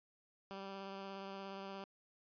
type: tone with vibrato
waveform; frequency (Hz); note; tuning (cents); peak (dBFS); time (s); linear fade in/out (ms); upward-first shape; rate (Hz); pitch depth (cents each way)
10% pulse; 195.1; G3; -8; -37; 0.51-1.84; 0; sine; 17; 13
effects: resampled to 11025 Hz